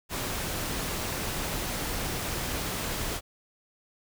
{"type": "noise", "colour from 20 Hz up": "pink", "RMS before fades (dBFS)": -32, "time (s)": [0.09, 3.21], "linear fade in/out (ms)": 50, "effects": []}